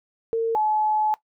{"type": "tone pair in turn", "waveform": "sine", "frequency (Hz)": [454.9, 856.3], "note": ["A#4", "A5"], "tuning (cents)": [-42, -47], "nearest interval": "major seventh", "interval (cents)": 1095, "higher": "second", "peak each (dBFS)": -19, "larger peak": "neither", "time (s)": [[0.33, 0.55], [0.55, 1.14]], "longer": "second", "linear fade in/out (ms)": 0, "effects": ["noise-tail reverb RT60 0.1 s tail -18 dB re dry"]}